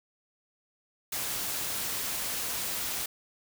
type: noise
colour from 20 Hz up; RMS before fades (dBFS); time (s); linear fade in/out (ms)
white; -33; 1.12-3.06; 5
effects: none